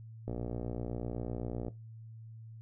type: click train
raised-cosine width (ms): 2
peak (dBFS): -24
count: 85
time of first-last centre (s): 0.28-1.682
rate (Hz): 59.9
effects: noise-tail reverb RT60 0.2 s tail -18 dB re dry + added 112 Hz sine -46 dBFS peak until 2.61 s